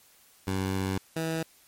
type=tone pair in turn; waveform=15% pulse; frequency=95.3 / 162.04 Hz; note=G2 / E3; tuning=-48 / -29 cents; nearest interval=major sixth; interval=919 cents; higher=second; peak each=-21 / -22 dBFS; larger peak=first; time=0.47-0.98 / 1.16-1.43 s; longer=first; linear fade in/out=5 ms; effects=white hiss -59 dBFS RMS until 1.67 s + MP3 64 kbps